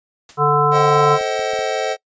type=noise with exponential decay; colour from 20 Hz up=white; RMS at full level=-37 dBFS; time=0.29-0.48 s; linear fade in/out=1 ms; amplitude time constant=41 ms
type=harmonic tone; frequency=146.83 Hz; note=D3; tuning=in tune; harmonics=1 / 3 / 5 / 7 / 9; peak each=-20 / -18 / -20 / -18 / -17 dBFS; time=0.37-1.19 s; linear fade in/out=50 ms
type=chord; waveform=square; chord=A diminished seventh; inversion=none; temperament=just; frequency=440 / 528 / 633.6 / 760.3 Hz; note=A4 / C5 / Eb5 / Gb5; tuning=0 / +16 / +31 / +47 cents; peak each=-25 dBFS; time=0.71-1.97 s; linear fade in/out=50 ms
type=clicks; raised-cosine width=2 ms; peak=-26 dBFS; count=5; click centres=0.972 / 1.211 / 1.394 / 1.535 / 1.591 s
effects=noise-tail reverb RT60 0.1 s tail -24 dB re dry + resampled to 16000 Hz